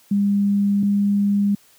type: tone pair in turn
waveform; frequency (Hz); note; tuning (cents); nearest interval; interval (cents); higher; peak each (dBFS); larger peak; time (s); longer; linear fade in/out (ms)
sine; 201.4 / 202.1; G3 / G#3; +47 / -47; unison; 6; second; -15; neither; 0.11-0.83 / 0.83-1.55; neither; 5
effects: white hiss -54 dBFS RMS until 1.78 s + high-pass 80 Hz 12 dB/octave